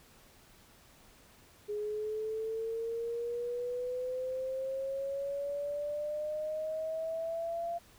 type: exponential sweep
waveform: sine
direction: up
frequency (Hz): 415.3 to 688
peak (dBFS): -33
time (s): 1.68-7.79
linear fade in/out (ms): 20
effects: pink hiss -60 dBFS RMS until 7.98 s